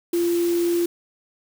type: tone in noise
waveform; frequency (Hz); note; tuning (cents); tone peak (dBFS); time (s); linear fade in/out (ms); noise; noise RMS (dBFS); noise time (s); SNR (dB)
sine; 344.4; F4; -24; -18; 0.13-0.86; 5; white; -35; 0.13-0.86; +14
effects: none